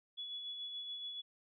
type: tone with tremolo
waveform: sine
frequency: 3400 Hz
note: G#7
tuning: 40 cents sharp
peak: -40 dBFS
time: 0.17-1.22 s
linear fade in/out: 20 ms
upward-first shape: sine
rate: 7 Hz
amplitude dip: 35%
effects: none